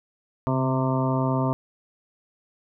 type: harmonic tone with a mistuned harmonic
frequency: 130.81 Hz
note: C3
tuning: in tune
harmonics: 1 / 2 / 3 / 4 / 5 / 7 / 8 / 9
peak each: -24 / -26 / -33 / -34 / -30 / -31 / -34 / -35 dBFS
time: 0.47-1.53 s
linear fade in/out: 0 ms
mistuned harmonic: 1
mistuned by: +34 cents
effects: none